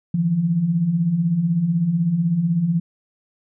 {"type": "beating tone pair", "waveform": "sine", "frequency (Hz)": [155.2, 171.2], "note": ["D#3", "F3"], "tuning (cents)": [-4, -34], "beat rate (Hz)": 16, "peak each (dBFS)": [-25, -17], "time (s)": [0.14, 2.8], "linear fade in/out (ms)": 5, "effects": []}